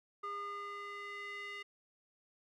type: tone with band-pass filter sweep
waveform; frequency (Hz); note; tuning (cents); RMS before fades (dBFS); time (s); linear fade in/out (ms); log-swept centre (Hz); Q
square; 406.2; G#4; -38; -44; 0.23-1.63; 10; 1200 to 2300; 3.1
effects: none